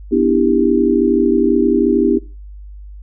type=chord; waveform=sine; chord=E minor seventh; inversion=second; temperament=just; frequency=247.2 / 296.7 / 329.6 / 395.6 Hz; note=B3 / D4 / E4 / G4; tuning=+2 / +18 / 0 / +16 cents; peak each=-16 dBFS; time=0.11-2.19 s; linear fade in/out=20 ms; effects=noise-tail reverb RT60 0.3 s tail -19 dB re dry + added 50 Hz sine -31 dBFS peak until 3.02 s